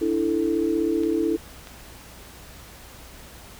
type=chord; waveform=sine; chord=D suspended second; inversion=none; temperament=equal; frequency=293.7 / 329.6 / 440 Hz; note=D4 / E4 / A4; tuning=0 / 0 / 0 cents; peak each=-27 / -22 / -26 dBFS; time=0.01-1.37 s; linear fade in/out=10 ms
type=clicks; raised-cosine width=0.2 ms; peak=-24 dBFS; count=2; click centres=1.035 / 1.672 s
effects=added 60 Hz sine -48 dBFS peak until 3.59 s + pink hiss -45 dBFS RMS until 3.59 s